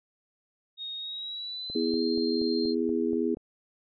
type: tone with pitch glide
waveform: sine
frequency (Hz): 3729 to 4186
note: A#7 to C8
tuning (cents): 0 to 0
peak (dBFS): -34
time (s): 0.77-2.75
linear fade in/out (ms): 50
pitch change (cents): +200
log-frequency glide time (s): 0.97-2.01
type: click train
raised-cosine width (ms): 2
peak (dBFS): -29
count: 8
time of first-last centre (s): 1.7-3.371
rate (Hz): 4.19
type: chord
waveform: sine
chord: E major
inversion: second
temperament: just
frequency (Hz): 247.2 / 329.6 / 412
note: B3 / E4 / G#4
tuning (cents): +2 / 0 / -14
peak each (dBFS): -29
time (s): 1.75-3.35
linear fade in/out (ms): 5
effects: none